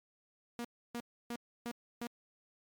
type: tone bursts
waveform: sawtooth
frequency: 237.8 Hz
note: A#3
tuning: 35 cents sharp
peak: -34 dBFS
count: 5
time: 0.59-2.07 s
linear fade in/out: 0 ms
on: 56 ms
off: 300 ms
effects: MP3 96 kbps